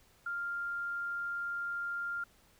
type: tone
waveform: sine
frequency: 1396.9 Hz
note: F6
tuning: in tune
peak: -34 dBFS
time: 0.26-2.24 s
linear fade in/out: 5 ms
effects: pink hiss -65 dBFS RMS until 2.59 s